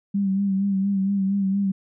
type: tone with vibrato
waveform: sine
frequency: 196 Hz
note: G3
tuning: in tune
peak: -19 dBFS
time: 0.14-1.72 s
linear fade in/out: 10 ms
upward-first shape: sine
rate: 4.3 Hz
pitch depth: 43 cents each way
effects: none